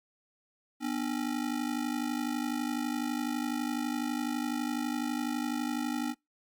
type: ring-modulated tone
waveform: square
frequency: 271.7 Hz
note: C#4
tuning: 35 cents flat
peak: -28 dBFS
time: 0.8-6.15 s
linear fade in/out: 50 ms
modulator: 26 Hz
effects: noise-tail reverb RT60 0.2 s tail -26 dB re dry + Opus 48 kbps